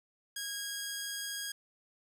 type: tone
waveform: 10% pulse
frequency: 1639 Hz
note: G#6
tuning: 23 cents flat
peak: -28 dBFS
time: 0.36-1.52 s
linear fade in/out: 5 ms
effects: none